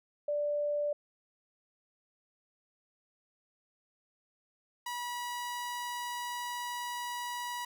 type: tone pair in turn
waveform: sine / sawtooth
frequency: 587 / 970.3 Hz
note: D5 / B5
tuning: -1 / -31 cents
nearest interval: major sixth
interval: 870 cents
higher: second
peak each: -29 / -32 dBFS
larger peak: first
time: 0.28-0.93 / 4.86-7.65 s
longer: second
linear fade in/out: 5 ms
effects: none